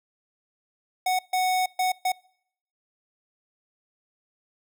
square tone bursts at uneven times, 740 Hz, F#5, in tune, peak -22 dBFS, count 4, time 1.06-1.19 / 1.33-1.66 / 1.79-1.92 / 2.05-2.12 s, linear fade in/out 5 ms, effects noise-tail reverb RT60 0.7 s tail -26 dB re dry

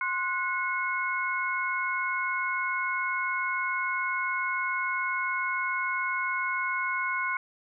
sine tone cluster, 1050 / 1467 / 2180 Hz, C6 / F#6 / C#7, +6 / -15 / -29 cents, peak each -31 dBFS, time 0.01-7.37 s, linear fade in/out 2 ms, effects none

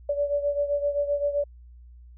sine beating tone pair, 574 / 581.7 Hz, D5 / D5, -40 / -17 cents, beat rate 7.7 Hz, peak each -24 / -29 dBFS, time 0.09-1.44 s, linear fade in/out 5 ms, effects added 60 Hz sine -45 dBFS peak until 2.17 s

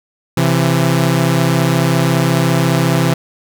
sawtooth tone pair together, 132.63 / 167.1 Hz, C3 / E3, +24 / +24 cents, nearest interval major third, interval 400 cents, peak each -10 dBFS, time 0.37-3.14 s, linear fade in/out 5 ms, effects none

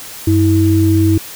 sine tone pair together, 96.2 / 324 Hz, G2 / E4, -32 / -30 cents, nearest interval octave + major sixth, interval 2102 cents, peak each -11 dBFS, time 0.27-1.18 s, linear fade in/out 5 ms, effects white hiss -31 dBFS RMS until 1.35 s

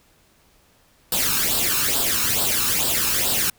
white noise with flanger, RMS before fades -21 dBFS, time 1.12-3.5 s, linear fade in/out 2 ms, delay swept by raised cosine 0.23 to 0.77 ms, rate 2.3 Hz, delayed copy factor +0.65, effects pink hiss -58 dBFS RMS until 3.58 s

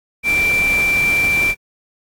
sine tone in noise, 2349 Hz, D7, in tune, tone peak -13 dBFS, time 0.23-1.55 s, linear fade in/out 50 ms, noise pink, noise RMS -27 dBFS, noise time 0.23-1.55 s, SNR +11 dB, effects AAC 64 kbps

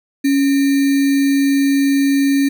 sine tone with sample-and-hold, 277.2 Hz, C#4, in tune, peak -11 dBFS, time 0.24-2.49 s, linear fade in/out 10 ms, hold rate 2100 Hz, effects none

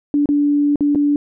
sine tone with dropouts, 290 Hz, D4, 22 cents flat, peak -12 dBFS, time 0.14-1.16 s, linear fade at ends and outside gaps 1 ms, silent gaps 0.258-0.289 / 0.758-0.807 / 0.949-0.956 s, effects none

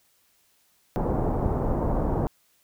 pink low-pass noise, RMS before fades -25 dBFS, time 0.96-2.27 s, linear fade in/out 0 ms, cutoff 900 Hz, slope 24 dB/octave, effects white hiss -65 dBFS RMS until 2.63 s

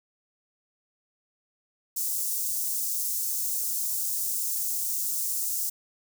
white high-pass noise, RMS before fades -29 dBFS, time 1.96-5.7 s, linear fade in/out 10 ms, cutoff 6200 Hz, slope 24 dB/octave, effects none

